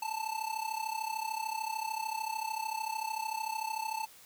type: tone with amplitude modulation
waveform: square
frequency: 880 Hz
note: A5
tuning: in tune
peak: -31 dBFS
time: 0.02-4.06 s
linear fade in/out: 5 ms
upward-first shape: sine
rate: 33.4 Hz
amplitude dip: 80%
effects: white hiss -56 dBFS RMS until 4.25 s + high-pass 80 Hz 12 dB/octave